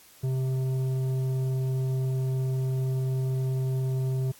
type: tone with tanh clipping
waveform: sine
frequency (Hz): 130.9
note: C3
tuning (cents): +1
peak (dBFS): -26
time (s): 0.23-4.32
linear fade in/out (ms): 10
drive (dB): 9
effects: white hiss -54 dBFS RMS until 4.39 s + AAC 64 kbps